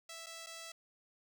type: tone with dropouts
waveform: 5% pulse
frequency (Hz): 659.3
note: E5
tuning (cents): 0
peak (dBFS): -35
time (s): 0.09-0.72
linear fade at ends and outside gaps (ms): 5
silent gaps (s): 0.262-0.266 / 0.463-0.468
effects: none